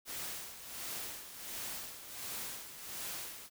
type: noise with tremolo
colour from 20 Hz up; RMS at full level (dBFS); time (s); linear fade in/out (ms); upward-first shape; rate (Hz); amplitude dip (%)
white; -41; 0.05-3.5; 50; sine; 1.4; 65
effects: none